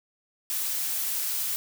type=noise; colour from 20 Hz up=blue; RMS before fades=-29 dBFS; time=0.5-1.56 s; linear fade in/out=0 ms; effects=none